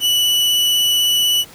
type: tone with vibrato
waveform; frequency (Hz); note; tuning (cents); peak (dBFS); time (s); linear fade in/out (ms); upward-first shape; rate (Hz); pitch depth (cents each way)
40% pulse; 2960; F#7; 0; -12; 0-1.45; 50; sine; 16; 10
effects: pink hiss -41 dBFS RMS until 1.54 s + high-pass 80 Hz 12 dB/octave